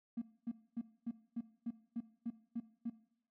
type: tone bursts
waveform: triangle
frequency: 233.1 Hz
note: A#3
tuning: in tune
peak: -32 dBFS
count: 10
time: 0.17-2.9 s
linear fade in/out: 10 ms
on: 48 ms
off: 250 ms
effects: noise-tail reverb RT60 0.7 s tail -21 dB re dry + tanh soft clip ceiling -34 dBFS